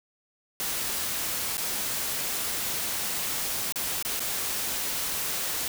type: noise with dropouts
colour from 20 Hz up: white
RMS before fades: -30 dBFS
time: 0.6-5.68 s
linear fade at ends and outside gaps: 1 ms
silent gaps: 1.571-1.579 / 3.723-3.758 / 4.026-4.049 / 4.195-4.203 s
effects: none

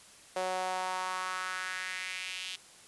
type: tone with high-pass filter sweep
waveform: sawtooth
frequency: 185 Hz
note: F#3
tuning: in tune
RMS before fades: -36 dBFS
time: 0.36-2.56 s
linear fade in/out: 5 ms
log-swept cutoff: 580 to 3100 Hz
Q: 2.8
effects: white hiss -55 dBFS RMS until 2.87 s + resampled to 24000 Hz

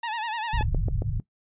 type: tone with vibrato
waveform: sawtooth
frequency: 899 Hz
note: A5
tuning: 37 cents sharp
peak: -24 dBFS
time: 0.03-0.63 s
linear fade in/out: 5 ms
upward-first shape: sine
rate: 10 Hz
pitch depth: 100 cents each way
type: low-pass noise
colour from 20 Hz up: pink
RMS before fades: -26 dBFS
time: 0.53-1.2 s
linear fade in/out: 2 ms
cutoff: 160 Hz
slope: 96 dB/octave
type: click train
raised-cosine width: 2 ms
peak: -18 dBFS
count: 4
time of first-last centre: 0.61-1.021 s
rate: 7.3 Hz
effects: noise-tail reverb RT60 0.1 s tail -19 dB re dry + resampled to 8000 Hz

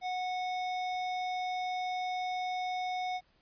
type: tone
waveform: square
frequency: 734 Hz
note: F#5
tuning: 14 cents flat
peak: -33 dBFS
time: 0.01-3.21 s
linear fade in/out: 50 ms
effects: pink hiss -69 dBFS RMS until 3.41 s + resampled to 11025 Hz

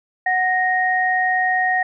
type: tone pair together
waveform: sine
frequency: 740 / 1864.7 Hz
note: F#5 / A#6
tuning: 0 / 0 cents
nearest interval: octave + major third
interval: 1600 cents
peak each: -19 / -18 dBFS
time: 0.26-1.83 s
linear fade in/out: 5 ms
effects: none

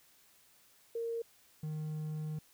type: tone pair in turn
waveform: sine / triangle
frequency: 462.1 / 154.21 Hz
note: A#4 / D#3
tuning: -15 / -15 cents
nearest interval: octave + perfect fifth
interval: 1900 cents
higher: first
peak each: -34 / -34 dBFS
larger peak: neither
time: 0.95-1.22 / 1.63-2.39 s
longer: second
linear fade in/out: 5 ms
effects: white hiss -65 dBFS RMS until 2.53 s

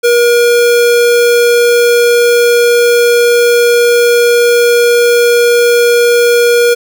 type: tone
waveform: square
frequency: 477.3 Hz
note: A#4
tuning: 41 cents sharp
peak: -6 dBFS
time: 0.03-6.75 s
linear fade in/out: 20 ms
effects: none

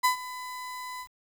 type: tone with ADSR envelope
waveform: 35% pulse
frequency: 1004 Hz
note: B5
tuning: 28 cents sharp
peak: -17 dBFS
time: 0.03-1.08 s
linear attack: 19 ms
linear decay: 110 ms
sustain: -17 dB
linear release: 77 ms
effects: 9-bit

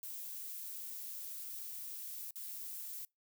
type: noise with dropouts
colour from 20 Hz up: violet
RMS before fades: -45 dBFS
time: 0.03-3.05 s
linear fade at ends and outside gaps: 1 ms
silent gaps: 2.308-2.357 s
effects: noise-tail reverb RT60 0.2 s tail -26 dB re dry

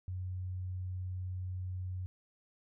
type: tone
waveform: sine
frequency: 91.9 Hz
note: F#2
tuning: 11 cents flat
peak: -36 dBFS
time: 0.08-2.06 s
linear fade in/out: 0 ms
effects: none

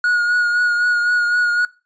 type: tone with vibrato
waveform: triangle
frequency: 1445 Hz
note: F#6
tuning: 41 cents flat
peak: -12 dBFS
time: 0.04-1.65 s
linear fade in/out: 2 ms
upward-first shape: triangle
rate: 3.9 Hz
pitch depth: 26 cents each way
effects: noise-tail reverb RT60 0.3 s tail -20 dB re dry + resampled to 16000 Hz

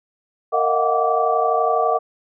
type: tone cluster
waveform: sine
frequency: 460.9 / 631 / 713 / 745 / 1160 Hz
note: A#4 / D#5 / F5 / F#5 / D6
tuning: -20 / +24 / +36 / +12 / -22 cents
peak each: -22 dBFS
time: 0.52-1.99 s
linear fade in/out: 20 ms
effects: none

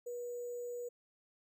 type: tone with sample-and-hold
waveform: sine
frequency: 484 Hz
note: B4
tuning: 35 cents flat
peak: -39 dBFS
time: 0.06-0.89 s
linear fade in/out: 10 ms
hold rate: 7350 Hz
effects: none

